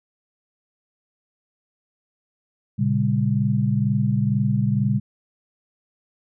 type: chord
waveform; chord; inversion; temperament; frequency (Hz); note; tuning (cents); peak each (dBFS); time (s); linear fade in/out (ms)
sine; G diminished; first; equal with one note detuned; 116.54 / 138.59 / 200.9; Bb2 / Db3 / G3; 0 / 0 / +43; -22; 2.78-5; 20
effects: none